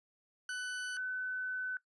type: tone pair in turn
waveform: 40% pulse / sine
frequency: 1496 / 1509 Hz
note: F#6 / F#6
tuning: +19 / +34 cents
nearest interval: unison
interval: 15 cents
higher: second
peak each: -36 / -35 dBFS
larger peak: second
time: 0.49-0.97 / 0.97-1.77 s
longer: second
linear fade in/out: 2 ms
effects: noise-tail reverb RT60 0.1 s tail -18 dB re dry + resampled to 24000 Hz